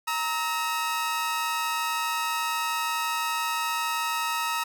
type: tone pair together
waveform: sawtooth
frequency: 932.3 / 1286.8 Hz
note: A#5 / E6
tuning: 0 / -42 cents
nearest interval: tritone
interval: 558 cents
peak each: -25 dBFS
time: 0.07-4.64 s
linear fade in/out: 10 ms
effects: none